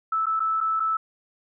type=tone with dropouts; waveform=sine; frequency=1312 Hz; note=E6; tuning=9 cents flat; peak=-21 dBFS; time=0.12-0.97 s; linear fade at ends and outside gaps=5 ms; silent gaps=0.258-0.266 / 0.396-0.402 / 0.605-0.61 / 0.798-0.802 s; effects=none

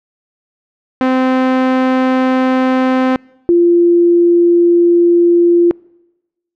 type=tone pair in turn; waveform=sawtooth / sine; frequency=258.6 / 345.2 Hz; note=C4 / F4; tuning=-20 / -20 cents; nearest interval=perfect fourth; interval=500 cents; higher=second; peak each=-6 dBFS; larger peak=neither; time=1.01-3.16 / 3.49-5.71 s; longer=second; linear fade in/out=0 ms; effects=noise-tail reverb RT60 1.0 s tail -26 dB re dry + low-pass 2000 Hz 12 dB/octave

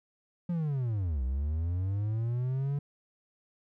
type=linear two-way sweep; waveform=triangle; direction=down then up; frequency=178.3 to 61.74 to 144.6 Hz; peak=-26 dBFS; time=0.49-2.79 s; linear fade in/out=5 ms; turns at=1.23 s; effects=none

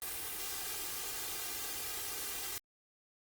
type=noise with comb filter; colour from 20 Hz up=white; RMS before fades=-40 dBFS; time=0.02-2.58 s; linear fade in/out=0 ms; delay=2.5 ms; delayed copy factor=+0.7; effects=Opus 32 kbps

